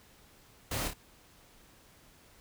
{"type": "noise with echo", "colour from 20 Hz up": "pink", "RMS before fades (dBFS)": -35, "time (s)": [0.71, 0.88], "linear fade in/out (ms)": 5, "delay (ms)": 28, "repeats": 2, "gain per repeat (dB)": -5, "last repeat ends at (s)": 0.936, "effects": ["pink hiss -60 dBFS RMS until 2.4 s"]}